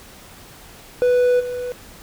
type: tone with level steps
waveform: triangle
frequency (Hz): 493.9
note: B4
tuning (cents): 0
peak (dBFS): -11 / -22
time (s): 1.02-1.72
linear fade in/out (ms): 0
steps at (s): 1.39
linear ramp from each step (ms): 20
effects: pink hiss -43 dBFS RMS until 2.02 s